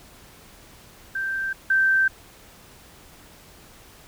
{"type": "tone pair in turn", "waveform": "sine", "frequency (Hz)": [1568, 1559.1], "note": ["G6", "G6"], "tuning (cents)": [0, -10], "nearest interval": "unison", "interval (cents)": 10, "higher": "first", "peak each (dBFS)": [-24, -16], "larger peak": "second", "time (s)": [[1.15, 1.53], [1.7, 2.08]], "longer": "neither", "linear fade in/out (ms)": 5, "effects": ["pink hiss -49 dBFS RMS until 4.07 s"]}